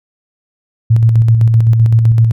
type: tone with tremolo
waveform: sine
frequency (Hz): 113.7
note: A#2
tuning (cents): -43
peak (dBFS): -4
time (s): 0.9-2.32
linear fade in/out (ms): 10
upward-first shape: square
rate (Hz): 7.8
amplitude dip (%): 35
effects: none